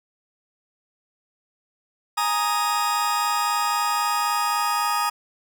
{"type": "chord", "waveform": "40% pulse", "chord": "Ab suspended second", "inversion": "none", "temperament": "just", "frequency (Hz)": [830.6, 934.4, 1245.9], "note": ["Ab5", "Bb5", "Eb6"], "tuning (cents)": [0, 4, 2], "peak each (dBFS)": [-26, -25, -23], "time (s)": [2.17, 5.1], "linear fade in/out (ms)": 10, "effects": []}